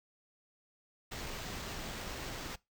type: noise with sample-and-hold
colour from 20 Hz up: pink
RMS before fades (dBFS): -42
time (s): 1.11-2.56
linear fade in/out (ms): 10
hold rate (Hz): 11025
effects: noise-tail reverb RT60 0.2 s tail -21 dB re dry